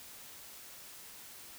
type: silence
effects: white hiss -51 dBFS RMS until 1.58 s